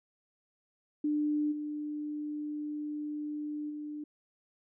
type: tone with level steps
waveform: sine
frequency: 298.4 Hz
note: D4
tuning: 28 cents sharp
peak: -27 / -34 / -37 dBFS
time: 1.04-4.04 s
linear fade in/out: 5 ms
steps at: 1.51 / 3.69 s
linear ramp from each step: 20 ms
effects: none